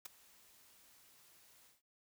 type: noise with ADSR envelope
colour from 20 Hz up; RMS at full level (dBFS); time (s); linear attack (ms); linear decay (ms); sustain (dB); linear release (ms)
white; -43; 0.05-1.82; 8; 10; -22; 160
effects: noise-tail reverb RT60 0.1 s tail -20 dB re dry